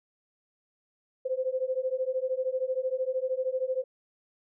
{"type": "beating tone pair", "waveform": "sine", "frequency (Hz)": [511, 524], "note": ["C5", "C5"], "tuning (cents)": [-41, 2], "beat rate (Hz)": 13, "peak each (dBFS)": -30, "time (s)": [1.25, 3.84], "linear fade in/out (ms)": 10, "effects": []}